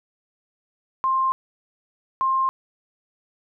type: tone pair in turn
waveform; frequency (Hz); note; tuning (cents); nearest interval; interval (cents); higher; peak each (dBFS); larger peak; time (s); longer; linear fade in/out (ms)
sine; 1055 / 1058.7; C6 / C6; +14 / +20; unison; 6; second; -18 / -18; neither; 1.04-1.32 / 2.21-2.49; neither; 0
effects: none